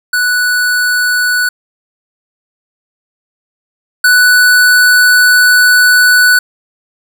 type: tone pair in turn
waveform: square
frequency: 1480 / 1485.6 Hz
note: F#6 / F#6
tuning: 0 / +7 cents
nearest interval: unison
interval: 7 cents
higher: second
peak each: -10 / -5 dBFS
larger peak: second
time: 0.13-1.49 / 4.04-6.39 s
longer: second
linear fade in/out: 5 ms
effects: none